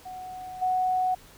sine tone with level steps, 740 Hz, F#5, in tune, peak -36 / -22 dBFS, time 0.05-1.15 s, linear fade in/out 10 ms, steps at 0.61 s, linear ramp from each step 20 ms, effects pink hiss -52 dBFS RMS until 1.37 s

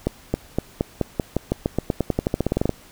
accelerating click train, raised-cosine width 2 ms, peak -6 dBFS, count 23, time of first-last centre 0.07-2.693 s, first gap 270 ms, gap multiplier 0.91, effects pink hiss -48 dBFS RMS until 2.91 s

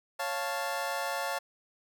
25% pulse chord, Db augmented, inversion none, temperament equal, 554.4 / 698.5 / 880 Hz, Db5 / F5 / A5, 0 / 0 / 0 cents, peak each -32 dBFS, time 0.19-1.39 s, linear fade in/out 10 ms, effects none

